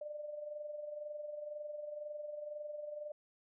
sine tone with amplitude modulation, 596 Hz, D5, 25 cents sharp, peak -39 dBFS, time 0.01-3.12 s, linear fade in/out 5 ms, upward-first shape sine, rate 22 Hz, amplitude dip 55%, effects none

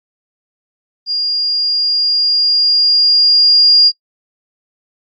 sine tone with level ramp, 4825 Hz, D8, 46 cents sharp, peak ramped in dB -14 to -4 dBFS, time 1.06-3.92 s, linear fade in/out 50 ms, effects noise-tail reverb RT60 0.1 s tail -24 dB re dry + AAC 64 kbps

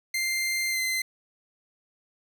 sawtooth tone with pitch glide, 2093 to 2064 Hz, C7 to C7, 0 to -24 cents, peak -22 dBFS, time 0.14-1.02 s, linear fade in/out 5 ms, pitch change -24 cents, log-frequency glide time 0.7-0.79 s, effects none

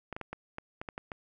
clicks, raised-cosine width 0.5 ms, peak -23 dBFS, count 9, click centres 0.127 / 0.165 / 0.213 / 0.33 / 0.584 / 0.815 / 0.888 / 0.979 / 1.118 s, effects none

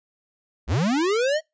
square linear sweep, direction up, 51.91 to 644 Hz, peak -20 dBFS, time 0.67-1.41 s, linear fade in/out 50 ms, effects noise-tail reverb RT60 0.2 s tail -26 dB re dry + resampled to 16000 Hz

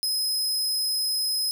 sawtooth tone, 5090 Hz, D#8, 39 cents sharp, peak -21 dBFS, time 0.03-1.51 s, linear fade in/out 0 ms, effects none

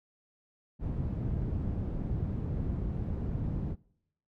white low-pass noise, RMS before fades -33 dBFS, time 0.79-3.76 s, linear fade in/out 50 ms, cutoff 140 Hz, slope 12 dB/octave, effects noise-tail reverb RT60 0.8 s tail -25 dB re dry

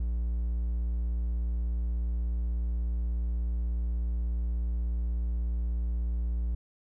triangle tone, 58.27 Hz, A#1, in tune, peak -25 dBFS, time 0-6.55 s, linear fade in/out 5 ms, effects none

